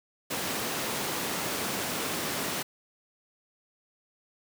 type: high-pass noise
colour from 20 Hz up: pink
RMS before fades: -32 dBFS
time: 0.3-2.63 s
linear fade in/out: 10 ms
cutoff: 190 Hz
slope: 12 dB/octave
effects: none